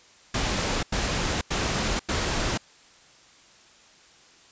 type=noise bursts; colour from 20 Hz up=pink; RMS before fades=-26 dBFS; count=4; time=0.34-2.576 s; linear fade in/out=5 ms; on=490 ms; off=92 ms; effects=white hiss -54 dBFS RMS until 4.51 s + resampled to 16000 Hz